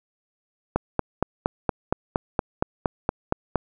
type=click train; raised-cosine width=1 ms; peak=-6 dBFS; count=13; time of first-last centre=0.76-3.557 s; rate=4.29 Hz; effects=none